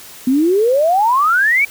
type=exponential sweep; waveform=sine; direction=up; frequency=246.9 to 2349 Hz; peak=-10 dBFS; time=0.27-1.65 s; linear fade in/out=5 ms; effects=white hiss -37 dBFS RMS until 1.7 s